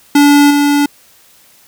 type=tone with level steps; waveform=square; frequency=288.2 Hz; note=D4; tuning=33 cents flat; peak=-5 / -9 dBFS; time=0.15-0.86 s; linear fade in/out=5 ms; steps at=0.5 s; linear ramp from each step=10 ms; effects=white hiss -46 dBFS RMS until 1.67 s